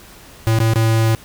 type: tone with dropouts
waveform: square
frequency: 112.3 Hz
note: A2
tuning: 36 cents sharp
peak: -13 dBFS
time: 0.47-1.15 s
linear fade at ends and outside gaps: 0 ms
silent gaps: 0.588-0.602 / 0.736-0.758 s
effects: pink hiss -42 dBFS RMS until 1.24 s